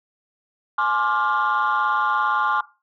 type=chord; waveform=sine; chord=D half-diminished seventh; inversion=second; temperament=just; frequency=845.8 / 1057.2 / 1174.7 / 1409.6 Hz; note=Ab5 / C6 / D6 / F6; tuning=+31 / +18 / 0 / +16 cents; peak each=-24 / -22 / -22 / -22 dBFS; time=0.78-2.61 s; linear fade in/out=5 ms; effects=noise-tail reverb RT60 0.3 s tail -18 dB re dry + tanh soft clip ceiling -13 dBFS